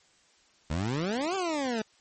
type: exponential two-way sweep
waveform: 20% pulse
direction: up then down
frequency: 73 to 395.6 to 211 Hz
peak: -23 dBFS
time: 0.7-1.82 s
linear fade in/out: 5 ms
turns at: 1.35 s
effects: white hiss -63 dBFS RMS until 2 s + MP3 32 kbps